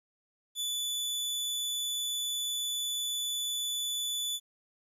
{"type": "tone", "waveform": "sawtooth", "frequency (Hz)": 3474, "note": "A7", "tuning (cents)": -23, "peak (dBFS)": -28, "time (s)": [0.55, 4.4], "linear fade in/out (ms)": 50, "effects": ["resampled to 32000 Hz", "11-bit"]}